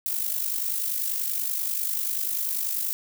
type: noise with amplitude modulation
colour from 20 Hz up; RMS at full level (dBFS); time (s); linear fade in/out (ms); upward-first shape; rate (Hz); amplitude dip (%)
violet; -25; 0.06-2.93; 0; sine; 50.3; 60
effects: none